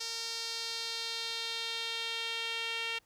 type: tone with band-pass filter sweep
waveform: sawtooth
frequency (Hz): 458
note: A#4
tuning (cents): -31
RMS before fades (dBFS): -37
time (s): 0-2.99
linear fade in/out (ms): 10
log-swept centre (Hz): 5100 to 2900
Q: 2.8
effects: pink hiss -69 dBFS RMS until 3.05 s